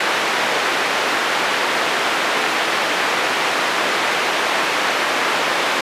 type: band-pass noise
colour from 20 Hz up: white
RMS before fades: -19 dBFS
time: 0-5.81 s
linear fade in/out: 5 ms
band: 340 to 2200 Hz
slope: 12 dB/octave
effects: resampled to 32000 Hz